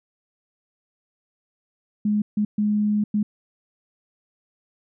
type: tone bursts at uneven times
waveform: sine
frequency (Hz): 209.4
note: G#3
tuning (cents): +15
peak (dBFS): -18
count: 4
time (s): 2.05-2.22 / 2.37-2.45 / 2.58-3.04 / 3.14-3.23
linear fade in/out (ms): 5
effects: none